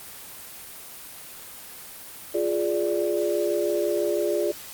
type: chord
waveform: sine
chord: D diminished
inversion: first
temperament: equal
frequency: 349.2 / 415.3 / 587.3 Hz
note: F4 / Ab4 / D5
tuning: 0 / 0 / 0 cents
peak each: -26 dBFS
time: 2.34-4.52 s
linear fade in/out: 10 ms
effects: white hiss -41 dBFS RMS until 4.73 s + Opus 24 kbps